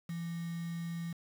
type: tone with quantisation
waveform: sine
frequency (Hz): 168.5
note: E3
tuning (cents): +38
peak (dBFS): -36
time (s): 0.09-1.13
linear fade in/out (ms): 5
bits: 8
effects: none